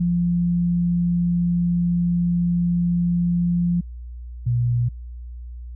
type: tone pair in turn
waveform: sine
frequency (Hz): 174 / 120.74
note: F3 / B2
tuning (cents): -6 / -39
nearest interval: tritone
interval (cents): 633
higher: first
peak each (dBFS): -17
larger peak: neither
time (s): 0-3.81 / 4.46-4.89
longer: first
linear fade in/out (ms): 10
effects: added 60 Hz sine -32 dBFS peak until 5.75 s